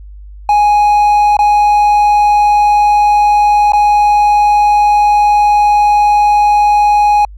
triangle tone with dropouts, 830.6 Hz, G#5, in tune, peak -4 dBFS, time 0.49-7.25 s, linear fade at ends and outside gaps 2 ms, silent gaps 1.369-1.39 / 3.721-3.733 s, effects added 50 Hz sine -29 dBFS peak until 7.37 s

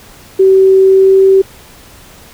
sine tone with pitch glide, 382.6 to 385.3 Hz, G4 to G4, -42 to -30 cents, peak -3 dBFS, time 0.39-1.42 s, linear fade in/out 10 ms, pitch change +12 cents, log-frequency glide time 0.79-1.25 s, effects pink hiss -38 dBFS RMS until 2.33 s

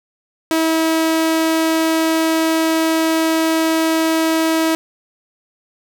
sawtooth tone, 322.7 Hz, E4, 37 cents flat, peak -10 dBFS, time 0.51-4.75 s, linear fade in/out 0 ms, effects none

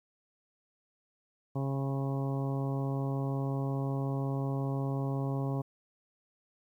harmonic tone with a mistuned harmonic, 136.5 Hz, C#3, 26 cents flat, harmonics 1 / 2 / 3 / 4 / 5 / 6 / 7 / 8, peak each -31 / -37 / -41 / -43 / -45 / -47 / -48 / -49 dBFS, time 1.55-5.62 s, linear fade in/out 10 ms, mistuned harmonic 7, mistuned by +32 cents, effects 11-bit

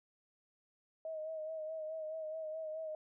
sine tone with vibrato, 631 Hz, D#5, 24 cents sharp, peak -39 dBFS, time 1.05-2.95 s, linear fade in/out 2 ms, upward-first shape sine, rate 4.7 Hz, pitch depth 37 cents each way, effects none

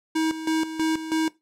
square tone with tremolo, 318.6 Hz, D#4, 41 cents sharp, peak -21 dBFS, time 0.15-1.29 s, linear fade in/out 10 ms, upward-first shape square, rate 3.1 Hz, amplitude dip 70%, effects noise-tail reverb RT60 0.2 s tail -19 dB re dry + low-pass 10000 Hz 12 dB/octave

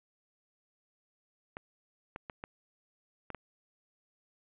clicks, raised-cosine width 0.5 ms, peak -25 dBFS, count 6, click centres 1.569 / 2.161 / 2.298 / 2.439 / 3.303 / 3.347 s, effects resampled to 8000 Hz + 11-bit

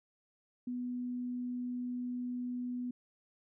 sine tone, 246.9 Hz, B3, in tune, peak -35 dBFS, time 0.67-2.91 s, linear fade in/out 5 ms, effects none

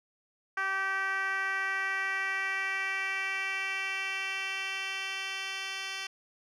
10% pulse tone with band-pass filter sweep, 386.5 Hz, G4, 24 cents flat, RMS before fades -33 dBFS, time 0.57-6.07 s, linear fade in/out 5 ms, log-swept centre 1500 to 3600 Hz, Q 2.5, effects none

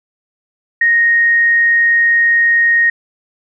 sine tone, 1864.7 Hz, A#6, in tune, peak -8 dBFS, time 0.81-2.9 s, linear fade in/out 5 ms, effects none

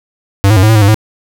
square tone with pitch steps, 98.6 / 108.8 / 93.8 / 108.2 / 111.9 / 106.7 / 99.5 / 108.6 Hz, G2 / A2 / F#2 / A2 / A2 / G#2 / G2 / A2, +11 / -19 / +24 / -29 / +30 / +47 / +26 / -22 cents, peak -5 dBFS, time 0.44-0.944 s, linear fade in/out 0 ms, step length 63 ms, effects none

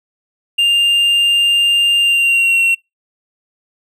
triangle tone with pitch glide, 2800 to 2730 Hz, F7 to F7, +4 to -40 cents, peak -8 dBFS, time 0.58-2.75 s, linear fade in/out 10 ms, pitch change -44 cents, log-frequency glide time 2-2.62 s, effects noise-tail reverb RT60 0.2 s tail -25 dB re dry

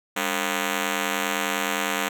5% pulse ring-modulated tone, 246.9 Hz, B3, in tune, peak -9 dBFS, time 0.16-2.09 s, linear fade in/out 10 ms, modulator 44.9 Hz, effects none

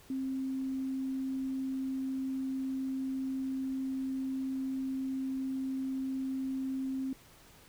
sine tone, 264.9 Hz, C4, 22 cents sharp, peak -32 dBFS, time 0.1-7.13 s, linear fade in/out 2 ms, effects pink hiss -58 dBFS RMS until 7.68 s

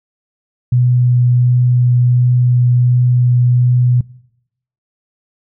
sine tone with vibrato, 123.47 Hz, B2, in tune, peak -8 dBFS, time 0.72-4.01 s, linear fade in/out 5 ms, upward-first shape triangle, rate 1.4 Hz, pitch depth 9 cents each way, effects noise-tail reverb RT60 0.8 s tail -22 dB re dry

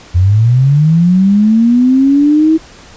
sine linear sweep, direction up, 85 to 323.7 Hz, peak -5 dBFS, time 0.14-2.58 s, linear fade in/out 20 ms, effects pink hiss -37 dBFS RMS until 2.96 s + resampled to 16000 Hz

